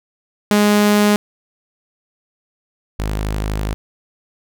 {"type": "tone pair in turn", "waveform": "sawtooth", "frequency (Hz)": [207.6, 52.14], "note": ["G#3", "G#1"], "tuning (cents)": [0, 8], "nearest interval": "2 octaves", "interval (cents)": 2392, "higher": "first", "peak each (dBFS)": [-7, -15], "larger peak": "first", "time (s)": [[0.51, 1.16], [2.99, 3.74]], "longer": "second", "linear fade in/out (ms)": 0, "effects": []}